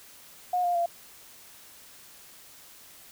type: tone with pitch steps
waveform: sine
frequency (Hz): 721 / 703.7 / 686.9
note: F#5 / F5 / F5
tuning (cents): -45 / +13 / -29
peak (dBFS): -23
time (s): 0.53-0.86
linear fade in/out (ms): 5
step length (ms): 110
effects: white hiss -51 dBFS RMS until 3.11 s